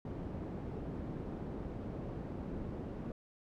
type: low-pass noise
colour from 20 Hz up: white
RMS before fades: -42 dBFS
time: 0.05-3.12 s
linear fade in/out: 2 ms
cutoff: 320 Hz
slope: 12 dB/octave
effects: none